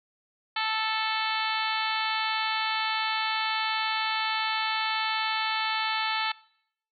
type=harmonic tone; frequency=439.3 Hz; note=A4; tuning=3 cents flat; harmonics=2 / 3 / 4 / 5 / 6 / 7 / 8 / 9 / 10; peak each=-31 / -33 / -34 / -35 / -36 / -36 / -37 / -38 / -38 dBFS; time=0.56-6.32 s; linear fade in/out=5 ms; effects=noise-tail reverb RT60 0.7 s tail -23 dB re dry